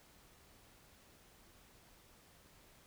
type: silence
effects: pink hiss -64 dBFS RMS until 2.86 s